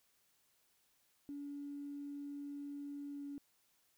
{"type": "tone with pitch glide", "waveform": "triangle", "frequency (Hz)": [285.6, 283.8], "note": ["D4", "C#4"], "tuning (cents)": [-48, 41], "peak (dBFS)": -39, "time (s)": [1.29, 3.38], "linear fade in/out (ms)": 0, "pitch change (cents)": -11, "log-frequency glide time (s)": [3.11, 3.24], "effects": ["tanh soft clip ceiling -41 dBFS", "white hiss -75 dBFS RMS until 3.97 s"]}